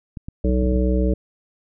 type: clicks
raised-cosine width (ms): 5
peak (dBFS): -19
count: 7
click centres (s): 0.172 / 0.285 / 0.495 / 0.626 / 0.663 / 0.725 / 0.761
type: harmonic tone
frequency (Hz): 62.7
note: B1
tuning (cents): +27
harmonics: 1 / 3 / 5 / 7 / 9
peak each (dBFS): -18 / -23 / -25 / -26 / -28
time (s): 0.44-1.14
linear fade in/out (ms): 5
effects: none